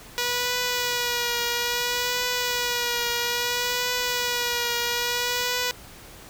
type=tone with vibrato; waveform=5% pulse; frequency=485.2 Hz; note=B4; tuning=31 cents flat; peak=-12 dBFS; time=0.18-5.71 s; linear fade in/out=0 ms; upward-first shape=triangle; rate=0.6 Hz; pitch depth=34 cents each way; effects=pink hiss -45 dBFS RMS until 6.29 s